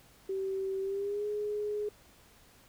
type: tone with pitch glide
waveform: sine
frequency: 385.3 to 417.8 Hz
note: G4 to G#4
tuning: -30 to +10 cents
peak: -31 dBFS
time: 0.29-1.89 s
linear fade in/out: 5 ms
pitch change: +140 cents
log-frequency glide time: 0.81-1.26 s
effects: pink hiss -60 dBFS RMS until 2.68 s